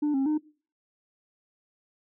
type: tone with pitch steps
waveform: sine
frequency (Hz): 296.5 / 269.7 / 305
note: D4 / C#4 / D#4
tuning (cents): +17 / -47 / -34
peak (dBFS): -20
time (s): 0.02-0.38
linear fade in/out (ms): 10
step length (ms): 120
effects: noise-tail reverb RT60 0.4 s tail -23 dB re dry + tanh soft clip ceiling -22 dBFS